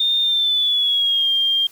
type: tone with pitch glide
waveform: sine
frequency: 3633 to 3199 Hz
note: A#7 to G7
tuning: -45 to +34 cents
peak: -15 dBFS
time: 0-1.67 s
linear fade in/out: 5 ms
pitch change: -221 cents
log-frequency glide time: 0.22-1.3 s
effects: white hiss -48 dBFS RMS until 1.71 s